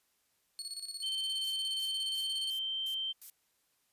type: tone with tremolo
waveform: 30% pulse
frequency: 4376 Hz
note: C#8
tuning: 23 cents flat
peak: -35 dBFS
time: 0.59-2.5 s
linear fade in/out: 0 ms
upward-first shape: square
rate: 17 Hz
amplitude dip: 65%
type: tone with pitch glide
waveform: sine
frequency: 3100 to 3125 Hz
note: G7 to G7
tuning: -20 to -6 cents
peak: -33 dBFS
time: 1.02-3.13 s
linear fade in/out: 20 ms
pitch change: +14 cents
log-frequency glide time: 1.85-2.78 s
type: noise bursts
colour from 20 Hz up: violet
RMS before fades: -46 dBFS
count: 6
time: 1.44-3.3 s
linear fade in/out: 2 ms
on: 85 ms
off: 270 ms
effects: white hiss -75 dBFS RMS until 3.92 s + resampled to 32000 Hz